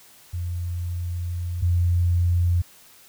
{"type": "tone pair in turn", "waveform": "sine", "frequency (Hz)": [87.31, 87.31], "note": ["F2", "F2"], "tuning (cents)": [0, 0], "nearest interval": "unison", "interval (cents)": 0, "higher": "neither", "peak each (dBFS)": [-25, -17], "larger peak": "second", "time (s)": [[0.33, 1.62], [1.62, 2.62]], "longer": "first", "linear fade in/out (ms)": 10, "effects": ["white hiss -51 dBFS RMS until 3.08 s"]}